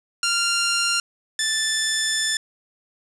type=tone pair in turn; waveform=10% pulse; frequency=1391 / 1758.2 Hz; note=F6 / A6; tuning=-7 / -2 cents; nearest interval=major third; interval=405 cents; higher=second; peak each=-11 dBFS; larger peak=neither; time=0.23-1 / 1.39-2.37 s; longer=second; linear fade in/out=2 ms; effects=resampled to 22050 Hz + 7-bit